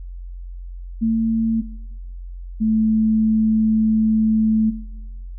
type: tone pair in turn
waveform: sine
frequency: 225 / 219 Hz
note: A3 / A3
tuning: +39 / -8 cents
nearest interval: unison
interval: 47 cents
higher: first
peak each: -15 dBFS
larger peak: neither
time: 1.01-1.62 / 2.6-4.71 s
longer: second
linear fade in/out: 20 ms
effects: noise-tail reverb RT60 1.0 s tail -18 dB re dry + added 44 Hz sine -30 dBFS peak until 5.38 s